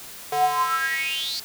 square tone with high-pass filter sweep, 146.83 Hz, D3, in tune, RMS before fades -24 dBFS, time 0.32-1.4 s, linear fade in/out 5 ms, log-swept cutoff 590 to 4700 Hz, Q 9.9, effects white hiss -40 dBFS RMS until 1.44 s

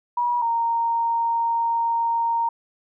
sine tone pair in turn, 964 / 926.9 Hz, B5 / A#5, -42 / -10 cents, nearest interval minor second, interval 68 cents, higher first, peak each -19 dBFS, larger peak neither, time 0.17-0.42 / 0.42-2.49 s, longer second, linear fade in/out 5 ms, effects none

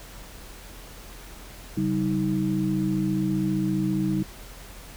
sine tone cluster, 136.5 / 191.5 / 315.1 Hz, C#3 / G3 / D#4, -26 / -40 / +22 cents, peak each -29 / -25 / -26 dBFS, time 1.77-4.23 s, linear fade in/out 5 ms, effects added 43 Hz sine -44 dBFS peak until 4.96 s + pink hiss -45 dBFS RMS until 4.96 s

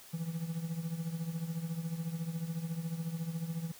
triangle tone with tremolo, 164.81 Hz, E3, in tune, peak -29 dBFS, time 0.13-3.72 s, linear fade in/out 10 ms, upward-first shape triangle, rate 14 Hz, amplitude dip 80%, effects white hiss -54 dBFS RMS until 3.79 s

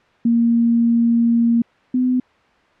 sine tone pair in turn, 233.3 / 252.5 Hz, A#3 / B3, +2 / +39 cents, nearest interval minor second, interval 137 cents, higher second, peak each -12 / -14 dBFS, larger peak first, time 0.25-1.62 / 1.94-2.2 s, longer first, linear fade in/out 5 ms, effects white hiss -54 dBFS RMS until 2.8 s + low-pass 2000 Hz 12 dB/octave

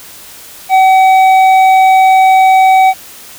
sine tone with hard clipping, 759 Hz, F#5, 44 cents sharp, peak -5 dBFS, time 0.69-2.94 s, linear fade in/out 50 ms, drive 7 dB, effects white hiss -33 dBFS RMS until 3.38 s

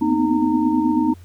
sine tone cluster, 231.2 / 247.8 / 257 / 310 / 919 Hz, A#3 / B3 / C4 / D#4 / A#5, -14 / +6 / -31 / -6 / -25 cents, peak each -25 / -23 / -22 / -18 / -25 dBFS, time 0.01-1.14 s, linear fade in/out 10 ms, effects added 88 Hz sine -40 dBFS peak until 1.24 s + pink hiss -54 dBFS RMS until 1.24 s

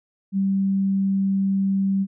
sine tone, 194.6 Hz, G3, 12 cents flat, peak -18 dBFS, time 0.32-2.07 s, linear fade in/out 50 ms, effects none

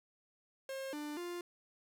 45% pulse tone with pitch steps, 536 / 297 / 350.2 Hz, C5 / D4 / F4, +42 / +20 / +5 cents, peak -40 dBFS, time 0.69-1.41 s, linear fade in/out 2 ms, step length 240 ms, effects none

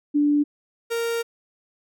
sine / 45% pulse tone pair in turn, 292.5 / 464.3 Hz, D4 / A#4, -7 / -7 cents, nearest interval minor sixth, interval 800 cents, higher second, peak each -16 / -23 dBFS, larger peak first, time 0.14-0.44 / 0.9-1.23 s, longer second, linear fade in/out 20 ms, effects none

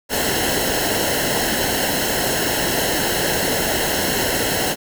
pink noise with comb filter, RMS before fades -20 dBFS, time 0.09-4.76 s, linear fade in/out 50 ms, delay 0.84 ms, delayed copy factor -0.75, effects none

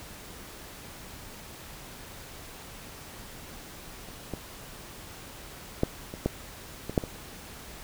clicks, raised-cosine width 2 ms, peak -30 / -19 / -9 / -23 / -11 / -20 / -8 / -21 dBFS, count 8, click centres 4.087 / 4.337 / 5.834 / 6.139 / 6.26 / 6.896 / 6.978 / 7.038 s, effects pink hiss -45 dBFS RMS until 7.83 s

